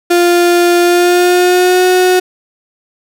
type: tone with pitch glide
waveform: 35% pulse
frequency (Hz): 349.2 to 366.1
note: F4 to F#4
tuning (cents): 0 to -18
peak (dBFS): -5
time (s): 0.1-2.2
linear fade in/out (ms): 10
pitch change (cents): +82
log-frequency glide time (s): 0.81-1.85
effects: none